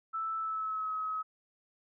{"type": "tone with pitch glide", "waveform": "sine", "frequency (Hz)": [1318.5, 1277.3], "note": ["E6", "D#6"], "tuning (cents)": [0, 45], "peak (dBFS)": -32, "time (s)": [0.13, 1.23], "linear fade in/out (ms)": 20, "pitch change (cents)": -55, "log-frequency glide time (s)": [0.38, 0.92], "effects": []}